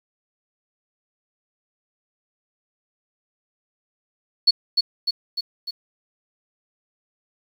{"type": "tone with echo", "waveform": "sine", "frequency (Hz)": 4400, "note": "C#8", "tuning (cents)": -14, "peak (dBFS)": -10, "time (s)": [4.47, 4.51], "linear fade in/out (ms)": 10, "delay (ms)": 300, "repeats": 4, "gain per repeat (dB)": -4, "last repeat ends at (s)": 5.71, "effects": ["8-bit"]}